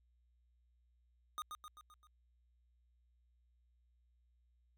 square tone with echo, 1231 Hz, D#6, 19 cents flat, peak -40 dBFS, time 1.38-1.42 s, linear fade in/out 0 ms, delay 130 ms, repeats 5, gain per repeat -5 dB, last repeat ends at 2.07 s, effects added 60 Hz sine -70 dBFS peak until 4.77 s

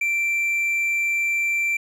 triangle tone, 2349 Hz, D7, in tune, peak -18 dBFS, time 0.01-1.77 s, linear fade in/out 5 ms, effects none

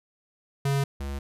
square tone pair in turn, 138.9 / 69.45 Hz, C#3 / C#2, +4 / +4 cents, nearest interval octave, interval 1200 cents, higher first, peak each -23 / -31 dBFS, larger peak first, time 0.65-0.84 / 1-1.19 s, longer neither, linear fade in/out 5 ms, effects resampled to 32000 Hz

